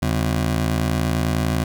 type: ring-modulated tone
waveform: 25% pulse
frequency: 110.7 Hz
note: A2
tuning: 11 cents sharp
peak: -12 dBFS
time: 0.02-1.64 s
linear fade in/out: 5 ms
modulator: 29.9 Hz
effects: none